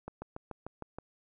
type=slowing click train; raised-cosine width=1 ms; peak=-26 dBFS; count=7; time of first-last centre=0.08-0.986 s; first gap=140 ms; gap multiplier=1.03; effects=none